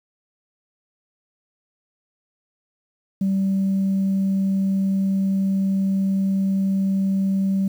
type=tone; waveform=sine; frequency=193.6 Hz; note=G3; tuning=21 cents flat; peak=-16 dBFS; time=3.21-7.68 s; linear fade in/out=5 ms; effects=tanh soft clip ceiling -15 dBFS + 8-bit